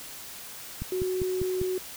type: click train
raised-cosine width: 5 ms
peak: -20 dBFS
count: 5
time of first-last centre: 0.82-1.615 s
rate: 5.03 Hz
type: tone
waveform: sine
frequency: 370 Hz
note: F#4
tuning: in tune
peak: -26 dBFS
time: 0.92-1.78 s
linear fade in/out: 2 ms
effects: white hiss -42 dBFS RMS until 1.96 s